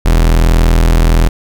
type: tone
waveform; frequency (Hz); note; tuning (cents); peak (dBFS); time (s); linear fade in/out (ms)
40% pulse; 41.2; E1; 0; -5; 0.05-1.29; 10
effects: none